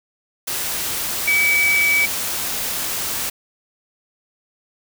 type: tone in noise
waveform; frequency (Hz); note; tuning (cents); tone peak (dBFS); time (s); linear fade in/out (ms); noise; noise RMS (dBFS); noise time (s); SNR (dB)
sine; 2288; D7; -46; -14; 1.27-2.06; 10; white; -24; 0.47-3.3; +7
effects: none